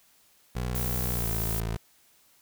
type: tone with pitch glide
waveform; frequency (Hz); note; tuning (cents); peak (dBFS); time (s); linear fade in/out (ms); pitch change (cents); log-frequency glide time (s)
20% pulse; 61.3 to 55.57; B1 to A1; -12 to +18; -24; 0.55-1.77; 10; -170; 1.12-1.3
type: noise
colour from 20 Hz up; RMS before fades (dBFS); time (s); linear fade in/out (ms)
violet; -33; 0.75-1.6; 2
effects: white hiss -62 dBFS RMS until 2.41 s